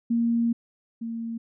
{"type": "tone pair in turn", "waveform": "sine", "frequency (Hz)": [233.1, 229.4], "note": ["A#3", "A#3"], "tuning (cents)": [0, -28], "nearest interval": "unison", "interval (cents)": 28, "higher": "first", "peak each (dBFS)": [-20, -29], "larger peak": "first", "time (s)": [[0.1, 0.53], [1.01, 1.38]], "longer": "first", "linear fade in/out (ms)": 10, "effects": []}